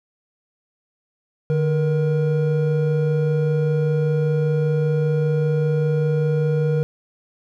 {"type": "tone pair together", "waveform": "triangle", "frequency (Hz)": [150, 475.1], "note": ["D3", "A#4"], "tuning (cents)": [37, 33], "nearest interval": "octave + minor sixth", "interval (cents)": 1996, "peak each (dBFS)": [-16, -20], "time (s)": [1.5, 6.83], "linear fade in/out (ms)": 0, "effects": []}